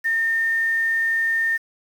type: tone with quantisation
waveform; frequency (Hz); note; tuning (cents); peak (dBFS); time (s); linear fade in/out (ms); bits
sine; 1818; A#6; -44; -18; 0.04-1.58; 20; 7
effects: none